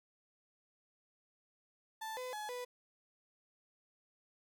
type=tone with pitch steps; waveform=35% pulse; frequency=881 / 505 / 847 / 493.9 Hz; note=A5 / B4 / G#5 / B4; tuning=+2 / +39 / +34 / 0 cents; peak=-39 dBFS; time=2.01-2.65 s; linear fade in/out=10 ms; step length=160 ms; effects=none